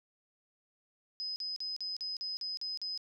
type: tone bursts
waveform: sine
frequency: 5040 Hz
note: D#8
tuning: 21 cents sharp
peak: -35 dBFS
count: 9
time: 1.2-2.976 s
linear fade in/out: 0 ms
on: 160 ms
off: 42 ms
effects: none